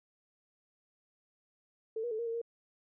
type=tone with pitch steps; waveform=sine; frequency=443.8 / 479.4 / 436 / 468.5 / 457.6 / 466 Hz; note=A4 / A#4 / A4 / A#4 / A#4 / A#4; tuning=+15 / +48 / -16 / +9 / -32 / -1 cents; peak=-33 dBFS; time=1.96-2.416 s; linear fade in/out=5 ms; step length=76 ms; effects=none